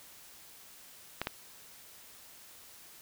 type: clicks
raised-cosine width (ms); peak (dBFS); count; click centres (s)
0.3; -16; 2; 1.216 / 1.271
effects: white hiss -54 dBFS RMS until 3.01 s